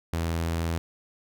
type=tone; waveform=sawtooth; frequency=83 Hz; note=E2; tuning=12 cents sharp; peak=-22 dBFS; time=0.13-0.78 s; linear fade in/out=0 ms; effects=none